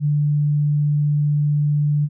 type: tone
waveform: sine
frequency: 147.4 Hz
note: D3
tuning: 7 cents sharp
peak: -15 dBFS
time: 0-2.09 s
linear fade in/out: 50 ms
effects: none